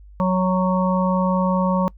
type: harmonic tone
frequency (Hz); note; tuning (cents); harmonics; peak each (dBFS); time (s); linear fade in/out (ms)
185; F#3; 0; 1 / 3 / 5 / 6; -18 / -23 / -25 / -26; 0.2-1.88; 0
effects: noise-tail reverb RT60 0.1 s tail -24 dB re dry + added 50 Hz sine -41 dBFS peak until 1.97 s